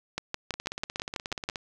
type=two click trains; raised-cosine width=0.2 ms; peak=-17 / -13 dBFS; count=18 / 9; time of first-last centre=0.54-1.558 / 0.18-1.489 s; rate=16.7 / 6.11 Hz; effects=none